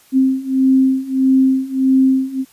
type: beating tone pair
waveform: sine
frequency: 262.9 / 264.5 Hz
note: C4 / C4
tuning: +8 / +19 cents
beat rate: 1.6 Hz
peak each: -15 / -13 dBFS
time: 0.12-2.45 s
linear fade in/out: 50 ms
effects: white hiss -50 dBFS RMS until 2.52 s + resampled to 32000 Hz